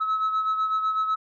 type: beating tone pair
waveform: sine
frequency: 1291 / 1299 Hz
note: E6 / E6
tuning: -37 / -26 cents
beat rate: 8 Hz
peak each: -21 / -29 dBFS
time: 0-1.16 s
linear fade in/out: 20 ms
effects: tanh soft clip ceiling -19 dBFS